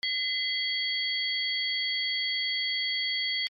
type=tone cluster; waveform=sine; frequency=2037 / 3276 / 4485 Hz; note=C7 / G#7 / C#8; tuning=-47 / -24 / +19 cents; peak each=-31 dBFS; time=0.03-3.47 s; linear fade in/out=0 ms; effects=MP3 64 kbps